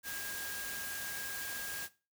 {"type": "tone in noise", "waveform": "sine", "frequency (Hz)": 1625, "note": "G#6", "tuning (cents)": -38, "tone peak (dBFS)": -42, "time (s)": [0.03, 1.89], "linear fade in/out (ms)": 50, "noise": "white", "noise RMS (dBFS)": -42, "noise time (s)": [0.03, 1.89], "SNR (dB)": -3, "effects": ["noise-tail reverb RT60 0.3 s tail -17 dB re dry"]}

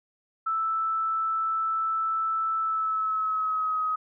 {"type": "tone with pitch glide", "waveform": "sine", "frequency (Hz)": [1318.5, 1264.1], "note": ["E6", "D#6"], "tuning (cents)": [0, 27], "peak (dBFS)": -24, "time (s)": [0.46, 3.96], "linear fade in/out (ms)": 10, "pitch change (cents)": -73, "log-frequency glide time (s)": [2.59, 3.82], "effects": []}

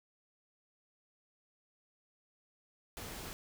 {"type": "noise", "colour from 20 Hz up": "pink", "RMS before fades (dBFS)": -45, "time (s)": [2.97, 3.33], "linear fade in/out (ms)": 0, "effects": []}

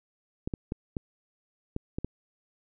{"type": "clicks", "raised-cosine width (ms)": 3, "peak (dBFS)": -18, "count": 7, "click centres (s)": [0.475, 0.538, 0.721, 0.968, 1.764, 1.985, 2.046], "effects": []}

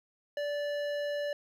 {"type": "tone with hard clipping", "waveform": "triangle", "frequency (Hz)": 582, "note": "D5", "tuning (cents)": -16, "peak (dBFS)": -33, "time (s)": [0.37, 1.33], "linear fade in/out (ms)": 2, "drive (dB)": 17, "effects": []}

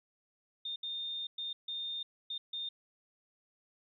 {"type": "tone bursts at uneven times", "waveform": "sine", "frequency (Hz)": 3638, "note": "A#7", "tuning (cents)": -43, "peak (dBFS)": -36, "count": 6, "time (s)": [[0.65, 0.76], [0.83, 1.27], [1.38, 1.53], [1.68, 2.03], [2.3, 2.38], [2.53, 2.69]], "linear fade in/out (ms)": 5, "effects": ["13-bit"]}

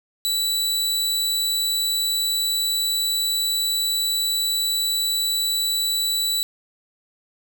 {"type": "tone", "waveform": "sawtooth", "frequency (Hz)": 3950, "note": "B7", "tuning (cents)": 0, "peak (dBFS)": -17, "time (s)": [0.25, 6.43], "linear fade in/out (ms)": 0, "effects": []}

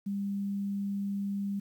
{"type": "tone", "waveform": "sine", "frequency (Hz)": 199.6, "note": "G3", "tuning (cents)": 32, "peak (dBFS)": -30, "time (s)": [0.06, 1.6], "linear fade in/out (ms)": 10, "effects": ["10-bit"]}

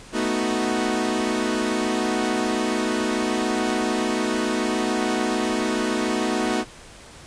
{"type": "chord", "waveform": "sawtooth", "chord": "B dominant seventh", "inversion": "third", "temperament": "equal", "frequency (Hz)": [220, 246.9, 311.1, 370], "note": ["A3", "B3", "D#4", "F#4"], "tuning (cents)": [0, 0, 0, 0], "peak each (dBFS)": -23, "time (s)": [0.12, 6.65], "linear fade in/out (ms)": 50, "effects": ["pink hiss -44 dBFS RMS until 7.26 s", "resampled to 22050 Hz"]}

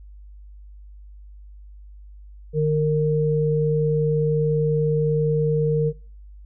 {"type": "tone pair together", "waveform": "sine", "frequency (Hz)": [151.7, 460.7], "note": ["D#3", "A#4"], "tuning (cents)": [-44, -20], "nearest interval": "octave + perfect fifth", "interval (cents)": 1924, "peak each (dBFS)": -20, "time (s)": [2.53, 5.93], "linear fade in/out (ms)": 50, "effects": ["noise-tail reverb RT60 0.4 s tail -21 dB re dry", "added 50 Hz sine -40 dBFS peak until 6.45 s"]}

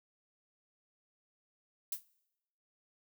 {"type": "noise with exponential decay", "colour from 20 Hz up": "violet", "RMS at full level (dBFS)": -31, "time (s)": [1.92, 2.04], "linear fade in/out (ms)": 5, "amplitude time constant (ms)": 24, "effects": ["noise-tail reverb RT60 0.9 s tail -23 dB re dry"]}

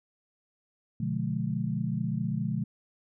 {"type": "chord", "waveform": "sine", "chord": "B diminished seventh", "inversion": "none", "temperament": "just", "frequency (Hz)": [123.47, 148.16, 177.8, 213.4], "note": ["B2", "D3", "F3", "Ab3"], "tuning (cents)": [0, 16, 31, 47], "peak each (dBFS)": -33, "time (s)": [1, 2.64], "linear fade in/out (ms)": 5, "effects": []}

